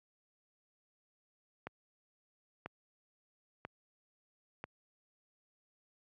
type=click train; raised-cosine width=0.5 ms; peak=-26 dBFS; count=4; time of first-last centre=1.67-4.64 s; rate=1.01 Hz; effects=high-pass 80 Hz 12 dB/octave